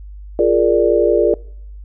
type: chord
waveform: sine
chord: Bb dominant seventh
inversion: second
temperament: equal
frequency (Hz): 349.2 / 415.3 / 466.2 / 587.3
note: F4 / Ab4 / Bb4 / D5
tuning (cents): 0 / 0 / 0 / 0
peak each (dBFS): -16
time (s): 0.39-1.34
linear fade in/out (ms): 2
effects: noise-tail reverb RT60 0.7 s tail -25 dB re dry + added 50 Hz sine -31 dBFS peak until 1.84 s